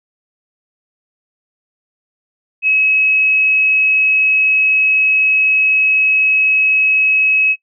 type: tone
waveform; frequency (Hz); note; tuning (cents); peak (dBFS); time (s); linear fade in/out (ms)
sine; 2564; E7; -49; -10; 2.62-7.56; 50
effects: noise-tail reverb RT60 0.1 s tail -24 dB re dry